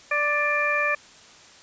harmonic tone with a mistuned harmonic, 587.3 Hz, D5, in tune, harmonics 1 / 2 / 3 / 4, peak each -28 / -27 / -25 / -25 dBFS, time 0.11-0.95 s, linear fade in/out 5 ms, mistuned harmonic 4, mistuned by +24 cents, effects white hiss -49 dBFS RMS until 1.62 s + resampled to 16000 Hz

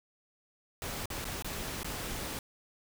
pink noise with dropouts, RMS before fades -38 dBFS, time 0.82-2.39 s, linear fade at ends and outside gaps 1 ms, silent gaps 1.057-1.102 / 1.244-1.252 / 1.424-1.445 / 1.832-1.845 s, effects none

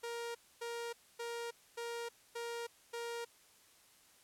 sawtooth tone bursts, 469.2 Hz, A#4, 11 cents sharp, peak -36 dBFS, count 6, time 0.03-3.25 s, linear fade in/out 10 ms, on 320 ms, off 260 ms, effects white hiss -65 dBFS RMS until 4.23 s + low-pass 12000 Hz 12 dB/octave

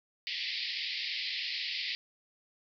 white band-pass noise, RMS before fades -36 dBFS, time 0.27-1.95 s, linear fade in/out 0 ms, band 1900 to 5000 Hz, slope 96 dB/octave, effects none

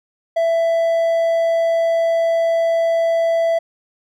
triangle tone, 664 Hz, E5, 12 cents sharp, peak -12 dBFS, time 0.36-3.59 s, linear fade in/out 10 ms, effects none

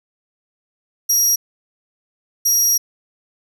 30% pulse tone bursts at uneven times, 5690 Hz, F8, 31 cents sharp, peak -9 dBFS, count 2, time 1.09-1.36 / 2.45-2.78 s, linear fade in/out 10 ms, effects none

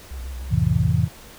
sine tone with vibrato, 63.6 Hz, C2, 48 cents flat, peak -29 dBFS, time 0.11-0.91 s, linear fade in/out 0 ms, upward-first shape square, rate 6.6 Hz, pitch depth 76 cents each way
sine chord, F major seventh, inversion none, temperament just, 87.31 / 109.13 / 130.96 / 163.7 Hz, F2 / A2 / C3 / E3, 0 / -14 / +2 / -12 cents, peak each -22 dBFS, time 0.49-1.09 s, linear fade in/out 50 ms
effects pink hiss -44 dBFS RMS until 1.38 s

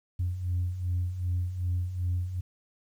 sine beating tone pair, 87.4 / 90 Hz, F2 / F#2, +2 / -47 cents, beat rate 2.6 Hz, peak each -33 / -27 dBFS, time 0.19-2.41 s, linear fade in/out 10 ms, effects tanh soft clip ceiling -22 dBFS + 10-bit

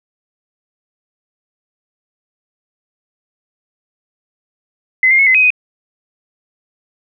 sine tone with pitch steps, 2042 / 2115 / 2189 / 2045 / 2524 / 2498 Hz, C7 / C7 / C#7 / C7 / D#7 / D#7, -43 / +18 / -22 / -40 / +24 / +6 cents, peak -7 dBFS, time 5.03-5.504 s, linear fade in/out 2 ms, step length 79 ms, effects none

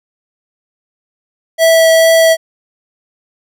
square tone with vibrato, 653 Hz, E5, 17 cents flat, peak -6 dBFS, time 1.58-2.37 s, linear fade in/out 50 ms, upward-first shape triangle, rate 2.3 Hz, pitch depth 8 cents each way, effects none

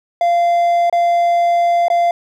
triangle tone with dropouts, 691 Hz, F5, 19 cents flat, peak -9 dBFS, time 0.21-2.11 s, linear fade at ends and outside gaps 2 ms, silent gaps 0.898-0.926 / 1.883-1.901 s, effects none

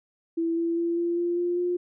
sine tone with pitch steps, 331.8 / 335.5 / 339.2 / 342.9 / 346.7 / 350.5 / 354.4 Hz, E4 / E4 / E4 / F4 / F4 / F4 / F4, +11 / +31 / +50 / -32 / -13 / +6 / +25 cents, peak -23 dBFS, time 0.37-1.77 s, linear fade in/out 10 ms, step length 200 ms, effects none

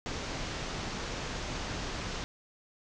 pink low-pass noise, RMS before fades -37 dBFS, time 0.06-2.24 s, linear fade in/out 0 ms, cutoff 6800 Hz, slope 48 dB/octave, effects none

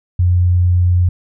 sine tone, 89.1 Hz, F2, 35 cents sharp, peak -9 dBFS, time 0.19-1.09 s, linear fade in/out 5 ms, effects none

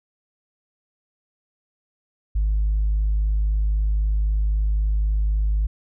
sine tone, 51.91 Hz, G#1, in tune, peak -16 dBFS, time 2.35-5.67 s, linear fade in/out 10 ms, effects tanh soft clip ceiling -15 dBFS

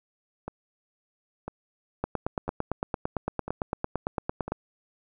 two click trains, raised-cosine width 1 ms, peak -13 / -20 dBFS, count 23 / 5, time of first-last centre 2.04-4.52 / 0.48-4.48 s, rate 8.87 / 1 Hz, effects none

